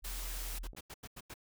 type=tone; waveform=sine; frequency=41.2 Hz; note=E1; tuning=in tune; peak=-39 dBFS; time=0.02-0.73 s; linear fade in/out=50 ms
type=noise; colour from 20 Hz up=white; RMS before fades=-44 dBFS; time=0.04-0.59 s; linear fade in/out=10 ms
type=noise bursts; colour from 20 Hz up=pink; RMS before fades=-47 dBFS; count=6; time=0.63-1.341 s; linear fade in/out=10 ms; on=46 ms; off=87 ms
type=clicks; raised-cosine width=2 ms; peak=-38 / -42 dBFS; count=2; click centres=0.733 / 0.749 s
effects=none